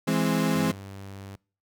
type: chord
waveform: 35% pulse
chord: E augmented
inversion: none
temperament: equal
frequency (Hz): 164.81 / 207.7 / 261.6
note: E3 / G#3 / B#3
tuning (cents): 0 / 0 / 0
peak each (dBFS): -25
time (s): 0.07-0.72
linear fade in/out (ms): 10
type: tone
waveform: sawtooth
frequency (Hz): 98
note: G2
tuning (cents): 0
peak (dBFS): -35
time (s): 0.55-1.36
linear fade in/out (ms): 5
effects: noise-tail reverb RT60 0.4 s tail -25 dB re dry